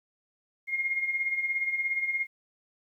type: tone with tremolo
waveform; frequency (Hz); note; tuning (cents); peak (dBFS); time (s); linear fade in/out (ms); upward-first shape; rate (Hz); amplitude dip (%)
sine; 2136; C7; +35; -24; 0.67-2.27; 50; sine; 17; 60
effects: 11-bit